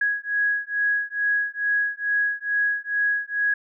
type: beating tone pair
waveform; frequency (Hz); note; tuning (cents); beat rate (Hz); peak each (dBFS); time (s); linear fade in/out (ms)
sine; 1661.2 / 1663.5; G#6 / G#6; 0 / +2; 2.3; -24; 0.01-3.54; 5
effects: none